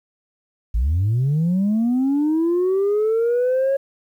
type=linear sweep; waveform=sine; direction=up; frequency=50.1 to 553 Hz; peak=-14 dBFS; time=0.74-3.77 s; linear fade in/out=10 ms; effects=tanh soft clip ceiling -14 dBFS + 9-bit